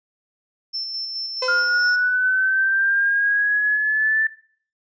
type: tone with tremolo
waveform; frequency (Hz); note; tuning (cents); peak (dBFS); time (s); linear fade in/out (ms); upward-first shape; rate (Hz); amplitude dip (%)
sine; 5340; E8; +22; -23; 0.73-1.97; 20; square; 4.7; 25
type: tone with exponential decay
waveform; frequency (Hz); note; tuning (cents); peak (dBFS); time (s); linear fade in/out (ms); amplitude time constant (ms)
30% pulse; 511; C5; -41; -18; 1.42-1.98; 5; 120
type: linear sweep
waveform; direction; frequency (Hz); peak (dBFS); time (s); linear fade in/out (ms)
sine; up; 1410 to 1768; -16; 1.48-4.27; 5
effects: noise-tail reverb RT60 0.5 s tail -18 dB re dry + resampled to 16000 Hz